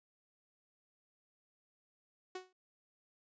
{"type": "tone with exponential decay", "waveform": "sawtooth", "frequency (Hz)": 370, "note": "F#4", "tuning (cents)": 0, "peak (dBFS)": -35, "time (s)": [2.35, 2.53], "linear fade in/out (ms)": 5, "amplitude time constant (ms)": 37, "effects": ["resampled to 16000 Hz"]}